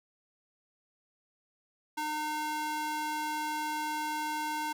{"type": "tone with high-pass filter", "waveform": "square", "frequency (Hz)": 304.7, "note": "D#4", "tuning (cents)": -36, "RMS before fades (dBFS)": -34, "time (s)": [1.97, 4.73], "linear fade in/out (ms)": 10, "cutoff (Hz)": 680, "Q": 2.9, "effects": []}